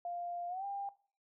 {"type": "tone with pitch glide", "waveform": "sine", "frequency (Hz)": [698.5, 797.7], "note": ["F5", "G5"], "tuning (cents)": [0, 30], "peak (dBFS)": -37, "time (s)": [0.05, 0.89], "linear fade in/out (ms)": 2, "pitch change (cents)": 230, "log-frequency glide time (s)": [0.48, 0.65], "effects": ["noise-tail reverb RT60 0.4 s tail -18 dB re dry"]}